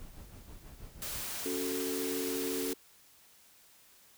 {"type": "noise with tremolo", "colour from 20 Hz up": "brown", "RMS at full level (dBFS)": -46, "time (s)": [0, 1.25], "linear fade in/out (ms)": 0, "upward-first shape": "triangle", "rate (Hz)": 6.2, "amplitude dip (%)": 75}
{"type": "noise", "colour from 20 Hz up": "white", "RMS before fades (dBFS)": -39, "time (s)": [1.02, 2.73], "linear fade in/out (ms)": 0}
{"type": "chord", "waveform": "sine", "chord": "F# minor", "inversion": "second", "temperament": "just", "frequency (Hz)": [277.5, 370, 444], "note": ["C#4", "F#4", "A4"], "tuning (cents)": [2, 0, 16], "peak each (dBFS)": [-37, -38, -38], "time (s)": [1.45, 2.74], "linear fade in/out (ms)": 10}
{"effects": ["white hiss -61 dBFS RMS until 4.17 s"]}